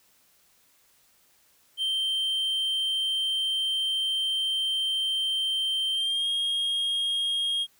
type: tone with pitch glide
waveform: triangle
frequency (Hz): 3133 to 3253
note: G7 to G#7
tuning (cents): -2 to -37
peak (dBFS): -23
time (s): 1.77-7.67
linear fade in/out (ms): 50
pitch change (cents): +65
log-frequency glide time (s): 5.93-6.28
effects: white hiss -63 dBFS RMS until 7.79 s